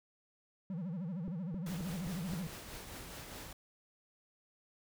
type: tone with vibrato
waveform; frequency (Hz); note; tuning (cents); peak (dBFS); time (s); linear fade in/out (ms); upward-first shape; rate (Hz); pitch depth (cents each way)
triangle; 175.5; F3; +9; -35; 0.7-2.47; 2; sine; 13; 210
type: click train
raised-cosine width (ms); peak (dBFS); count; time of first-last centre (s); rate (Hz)
3; -31; 5; 1.28-2.335; 3.79
type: noise with tremolo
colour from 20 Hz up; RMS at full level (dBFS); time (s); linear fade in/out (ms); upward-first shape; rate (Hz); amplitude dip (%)
pink; -46; 1.66-3.53; 5; triangle; 4.8; 40
effects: none